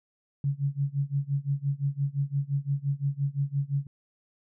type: tone with tremolo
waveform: sine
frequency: 140.3 Hz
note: C#3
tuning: 21 cents sharp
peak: -22 dBFS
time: 0.44-3.87 s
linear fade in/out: 2 ms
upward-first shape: sine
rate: 5.8 Hz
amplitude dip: 95%
effects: none